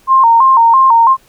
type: tone with vibrato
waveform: sine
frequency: 987.8 Hz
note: B5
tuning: in tune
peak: -4 dBFS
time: 0.07-1.17 s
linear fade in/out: 50 ms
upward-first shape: square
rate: 3 Hz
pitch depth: 120 cents each way
effects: pink hiss -49 dBFS RMS until 1.28 s